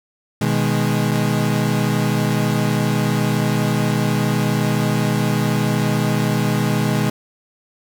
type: chord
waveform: 35% pulse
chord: G# minor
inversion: first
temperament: equal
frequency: 123.47 / 155.56 / 207.7 Hz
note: B2 / D#3 / G#3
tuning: 0 / 0 / 0 cents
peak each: -19 dBFS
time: 0.41-7.1 s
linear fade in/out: 5 ms
effects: none